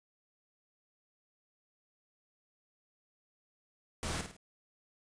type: noise with echo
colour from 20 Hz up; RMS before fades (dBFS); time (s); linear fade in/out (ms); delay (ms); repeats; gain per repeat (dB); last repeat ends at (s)
pink; -37; 4.03-4.21; 0; 52; 3; -7; 4.366
effects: resampled to 22050 Hz